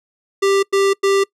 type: tone bursts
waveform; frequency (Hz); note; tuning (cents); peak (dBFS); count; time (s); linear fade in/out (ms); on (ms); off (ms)
square; 393.7; G4; +8; -13; 3; 0.42-1.24; 10; 210; 95
effects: noise-tail reverb RT60 0.1 s tail -23 dB re dry + low-pass 9000 Hz 12 dB/octave